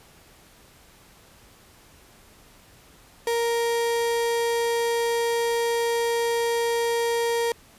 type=tone; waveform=35% pulse; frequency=466.8 Hz; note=A#4; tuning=2 cents sharp; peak=-20 dBFS; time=3.27-7.52 s; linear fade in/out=2 ms; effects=pink hiss -53 dBFS RMS until 7.78 s + resampled to 32000 Hz